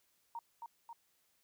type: tone with echo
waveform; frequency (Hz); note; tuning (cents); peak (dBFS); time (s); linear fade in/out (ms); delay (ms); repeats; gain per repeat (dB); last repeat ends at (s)
sine; 930; A#5; -4; -40; 0.35-0.39; 2; 270; 2; -3; 0.93
effects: white hiss -75 dBFS RMS until 1.43 s